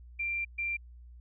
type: tone bursts at uneven times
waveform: sine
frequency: 2368 Hz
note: D7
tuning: 14 cents sharp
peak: -30 dBFS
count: 2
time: 0.19-0.45 / 0.58-0.77 s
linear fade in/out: 10 ms
effects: added 60 Hz sine -48 dBFS peak until 1.2 s